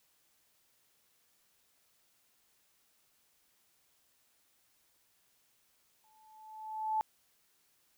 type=tone with exponential growth; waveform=sine; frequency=870 Hz; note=A5; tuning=20 cents flat; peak=-27 dBFS; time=6.04-7.01 s; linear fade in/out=0 ms; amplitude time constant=210 ms; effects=white hiss -72 dBFS RMS until 7.97 s